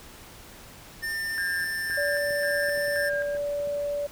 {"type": "tone with pitch glide", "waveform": "square", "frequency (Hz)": [1799, 1783.5], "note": ["A6", "A6"], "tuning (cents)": [38, 23], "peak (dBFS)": -29, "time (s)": [1.02, 3.1], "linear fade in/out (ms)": 20, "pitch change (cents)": -15, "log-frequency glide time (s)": [1.22, 1.61]}
{"type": "tone with tremolo", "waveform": "sine", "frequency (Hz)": 1611, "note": "G6", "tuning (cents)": 47, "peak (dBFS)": -28, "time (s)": [1.38, 3.37], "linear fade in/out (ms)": 0, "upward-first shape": "square", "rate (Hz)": 1.9, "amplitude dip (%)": 70}
{"type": "clicks", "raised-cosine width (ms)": 2, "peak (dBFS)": -32, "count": 9, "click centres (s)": [1.899, 2.307, 2.686, 2.776, 2.882, 3.134, 3.349, 3.602, 3.674]}
{"type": "tone", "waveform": "sine", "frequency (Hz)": 578, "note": "D5", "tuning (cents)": -28, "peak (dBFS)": -26, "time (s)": [1.97, 4.07], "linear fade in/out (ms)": 10}
{"effects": ["pink hiss -47 dBFS RMS until 4.11 s"]}